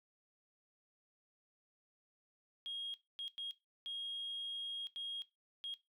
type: tone bursts at uneven times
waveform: sine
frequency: 3264 Hz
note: G#7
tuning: 31 cents flat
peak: -40 dBFS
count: 6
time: 2.66-2.94 / 3.19-3.28 / 3.38-3.51 / 3.86-4.87 / 4.96-5.22 / 5.64-5.74 s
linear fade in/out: 0 ms
effects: noise-tail reverb RT60 0.2 s tail -17 dB re dry + tanh soft clip ceiling -36 dBFS